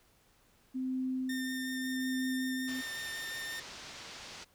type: tone with tremolo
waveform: sine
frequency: 258.8 Hz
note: C4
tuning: 19 cents flat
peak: -31 dBFS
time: 0.74-2.82 s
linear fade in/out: 20 ms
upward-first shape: sine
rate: 0.83 Hz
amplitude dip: 45%
type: tone with vibrato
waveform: sawtooth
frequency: 1812 Hz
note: A#6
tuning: 50 cents flat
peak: -35 dBFS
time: 1.29-3.6 s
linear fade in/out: 5 ms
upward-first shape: triangle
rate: 5.4 Hz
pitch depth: 13 cents each way
type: low-pass noise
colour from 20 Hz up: white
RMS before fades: -48 dBFS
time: 2.67-4.45 s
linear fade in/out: 20 ms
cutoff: 5900 Hz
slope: 24 dB/octave
effects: pink hiss -67 dBFS RMS until 4.54 s